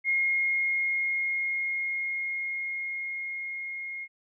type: tone with level ramp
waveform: sine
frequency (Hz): 2146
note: C7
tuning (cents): +43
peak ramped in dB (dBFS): -22 to -34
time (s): 0.04-4.08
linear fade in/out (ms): 50
effects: none